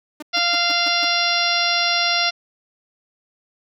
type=tone bursts; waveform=sawtooth; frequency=301.6 Hz; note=D4; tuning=46 cents sharp; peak=-26 dBFS; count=6; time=0.2-1.05 s; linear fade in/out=5 ms; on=25 ms; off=140 ms
type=harmonic tone; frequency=694 Hz; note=F5; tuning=11 cents flat; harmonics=1 / 2 / 3 / 4 / 5 / 6 / 7 / 8; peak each=-25 / -25 / -25 / -25 / -25 / -25 / -25 / -25 dBFS; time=0.33-2.31 s; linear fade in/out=20 ms
effects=none